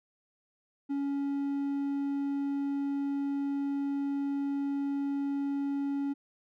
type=tone; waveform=triangle; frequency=280.1 Hz; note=C#4; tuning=18 cents sharp; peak=-27 dBFS; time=0.89-6.14 s; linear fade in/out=20 ms; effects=none